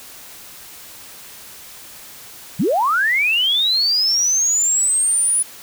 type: linear sweep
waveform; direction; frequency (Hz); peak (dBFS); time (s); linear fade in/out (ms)
sine; up; 132.9 to 9956; -14; 2.59-5.43; 10
effects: white hiss -39 dBFS RMS until 5.62 s